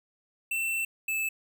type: tone pair in turn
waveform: square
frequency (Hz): 2683 / 2622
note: E7 / E7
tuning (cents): +30 / -10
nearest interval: unison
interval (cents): 40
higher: first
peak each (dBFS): -28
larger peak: neither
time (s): 0.51-0.85 / 1.08-1.29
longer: first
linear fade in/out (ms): 5
effects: none